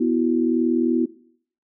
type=chord; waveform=sine; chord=B suspended fourth; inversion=none; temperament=equal; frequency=246.9 / 329.6 / 370 Hz; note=B3 / E4 / F#4; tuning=0 / 0 / 0 cents; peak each=-20 / -21 / -24 dBFS; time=0-1.06 s; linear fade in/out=10 ms; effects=noise-tail reverb RT60 0.6 s tail -19 dB re dry